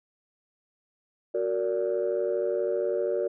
sine chord, Gb augmented, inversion none, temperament just, 370 / 462.5 / 578.1 Hz, Gb4 / Bb4 / D5, 0 / -14 / -27 cents, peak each -28 dBFS, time 1.34-3.28 s, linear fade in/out 10 ms, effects tanh soft clip ceiling -18 dBFS

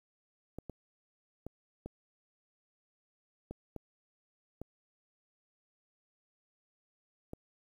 clicks, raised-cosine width 2 ms, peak -28 dBFS, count 8, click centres 0.586 / 0.697 / 1.466 / 1.86 / 3.51 / 3.763 / 4.616 / 7.334 s, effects 10-bit

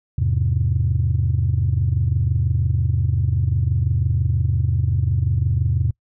sine chord, E augmented, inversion none, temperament just, 82.41 / 103.01 / 128.76 Hz, E2 / G#2 / B#2, 0 / -14 / -27 cents, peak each -20 dBFS, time 0.18-5.91 s, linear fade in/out 5 ms, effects noise-tail reverb RT60 0.1 s tail -25 dB re dry + tanh soft clip ceiling -9 dBFS

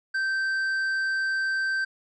triangle tone with tanh clipping, 1558 Hz, G6, 11 cents flat, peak -25 dBFS, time 0.14-1.85 s, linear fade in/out 10 ms, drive 10 dB, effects none

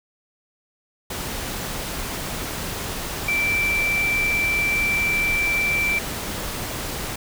sine tone in noise, 2340 Hz, D7, 7 cents flat, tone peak -19 dBFS, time 3.28-5.99 s, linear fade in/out 5 ms, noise pink, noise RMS -29 dBFS, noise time 1.1-7.16 s, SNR +7 dB, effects none

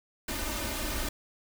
pink noise with comb filter, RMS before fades -33 dBFS, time 0.28-1.09 s, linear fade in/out 5 ms, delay 3.3 ms, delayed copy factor +0.95, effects none

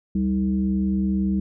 sine tone with frequency modulation, 194.9 Hz, G3, 10 cents flat, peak -19 dBFS, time 0.15-1.4 s, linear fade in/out 5 ms, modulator 124 Hz, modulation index 0.66, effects none

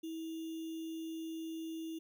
sine tone with sample-and-hold, 324.2 Hz, E4, 29 cents flat, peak -39 dBFS, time 0.03-1.99 s, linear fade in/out 10 ms, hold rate 3150 Hz, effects none

